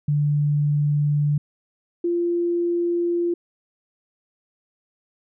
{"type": "tone pair in turn", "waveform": "sine", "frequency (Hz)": [146.83, 345.4], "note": ["D3", "F4"], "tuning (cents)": [0, -19], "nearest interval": "octave + minor third", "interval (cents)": 1481, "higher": "second", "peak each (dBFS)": [-17, -19], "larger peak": "first", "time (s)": [[0.08, 1.38], [2.04, 3.34]], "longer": "neither", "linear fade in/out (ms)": 5, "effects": []}